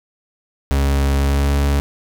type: tone with pitch glide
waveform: 40% pulse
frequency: 69.3 to 70.51 Hz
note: C#2 to C#2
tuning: 0 to +30 cents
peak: -13 dBFS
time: 0.71-1.8 s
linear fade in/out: 0 ms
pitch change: +30 cents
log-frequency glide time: 1.15-1.5 s
effects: none